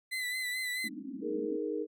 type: tone with vibrato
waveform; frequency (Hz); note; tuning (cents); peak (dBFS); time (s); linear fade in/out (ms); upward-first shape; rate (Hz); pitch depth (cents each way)
35% pulse; 2010; B6; +30; -31; 0.11-0.89; 20; sine; 4.6; 39
type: band-pass noise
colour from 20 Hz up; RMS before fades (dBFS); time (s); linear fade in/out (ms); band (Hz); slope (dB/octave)
white; -42; 0.84-1.56; 5; 200 to 310; 96
type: chord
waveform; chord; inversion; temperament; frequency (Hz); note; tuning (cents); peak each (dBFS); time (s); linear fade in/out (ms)
sine; D# suspended fourth; none; equal; 311.1 / 415.3 / 466.2; D#4 / G#4 / A#4; 0 / 0 / 0; -36; 1.21-1.87; 50
effects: none